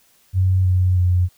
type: tone with pitch steps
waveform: sine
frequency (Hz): 93.4 / 91.69 / 90.01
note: F#2 / F#2 / F#2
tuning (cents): +17 / -15 / -47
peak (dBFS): -13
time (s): 0.33-1.29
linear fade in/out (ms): 50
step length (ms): 320
effects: white hiss -57 dBFS RMS until 1.37 s